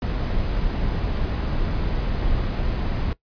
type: noise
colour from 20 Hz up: brown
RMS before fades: -23 dBFS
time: 0.02-3.13 s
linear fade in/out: 2 ms
effects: noise-tail reverb RT60 0.1 s tail -19 dB re dry + resampled to 11025 Hz